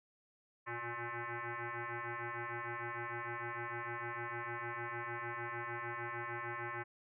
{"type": "tone with frequency modulation", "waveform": "sine", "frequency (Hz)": 352.2, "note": "F4", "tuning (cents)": 15, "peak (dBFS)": -39, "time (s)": [0.66, 6.84], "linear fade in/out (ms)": 20, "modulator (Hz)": 237, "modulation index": 7.6, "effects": []}